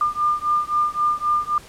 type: beating tone pair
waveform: sine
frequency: 1200 / 1203.8 Hz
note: D6 / D6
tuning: +37 / +42 cents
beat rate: 3.8 Hz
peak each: -21 dBFS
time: 0.01-1.58 s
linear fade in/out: 2 ms
effects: pink hiss -44 dBFS RMS until 1.68 s + low-pass 11000 Hz 12 dB/octave